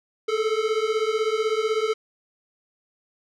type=beating tone pair; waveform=square; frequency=429.1 / 445.1 Hz; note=A4 / A4; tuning=-43 / +20 cents; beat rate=16 Hz; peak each=-25 dBFS; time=0.28-1.94 s; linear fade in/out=10 ms; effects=low-pass 5000 Hz 12 dB/octave